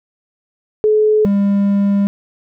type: tone pair in turn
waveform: sine / triangle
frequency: 428.2 / 200.3 Hz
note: A4 / G3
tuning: -47 / +38 cents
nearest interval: octave + minor second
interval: 1315 cents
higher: first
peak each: -9 dBFS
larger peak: neither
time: 0.84-1.25 / 1.25-2.07 s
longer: second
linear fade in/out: 0 ms
effects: none